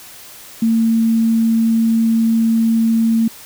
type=tone; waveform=sine; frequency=226.4 Hz; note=A3; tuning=50 cents sharp; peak=-11 dBFS; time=0.62-3.28 s; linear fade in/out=5 ms; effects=white hiss -38 dBFS RMS until 3.45 s